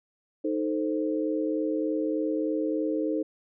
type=chord; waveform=sine; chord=A diminished; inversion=second; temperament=equal; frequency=311.1 / 440 / 523.3 Hz; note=Eb4 / A4 / C5; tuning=0 / 0 / 0 cents; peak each=-27 / -31 / -32 dBFS; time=0.44-3.23 s; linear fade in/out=10 ms; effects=none